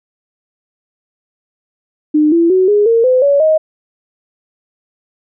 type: tone with pitch steps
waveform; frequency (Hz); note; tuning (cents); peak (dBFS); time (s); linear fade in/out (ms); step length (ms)
sine; 303.1 / 336.3 / 373.2 / 414 / 459.4 / 509.8 / 565.6 / 627.6; D#4 / E4 / F#4 / G#4 / A#4 / C5 / C#5 / D#5; -45 / +35 / +15 / -5 / -25 / -45 / +35 / +15; -7; 2.14-3.58; 10; 180
effects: none